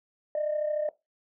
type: tone pair together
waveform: sine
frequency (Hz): 600.6 / 634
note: D5 / D#5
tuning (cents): +39 / +32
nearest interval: minor second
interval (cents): 93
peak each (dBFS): -26 / -33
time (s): 0.35-0.89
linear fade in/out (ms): 2
effects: noise-tail reverb RT60 0.2 s tail -19 dB re dry + tanh soft clip ceiling -21 dBFS